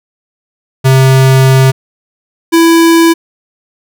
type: tone pair in turn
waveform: square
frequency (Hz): 132.4 / 331.8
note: C3 / E4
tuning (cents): +21 / +11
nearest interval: octave + major third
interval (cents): 1590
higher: second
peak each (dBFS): -4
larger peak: neither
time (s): 0.84-1.72 / 2.52-3.14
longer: first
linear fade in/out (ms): 20
effects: none